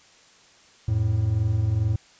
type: tone pair together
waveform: triangle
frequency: 86.86 / 109.2 Hz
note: F2 / A2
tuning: -9 / -13 cents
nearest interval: major third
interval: 396 cents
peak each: -24 / -19 dBFS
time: 0.88-1.96 s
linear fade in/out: 5 ms
effects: white hiss -54 dBFS RMS until 2.19 s + resampled to 16000 Hz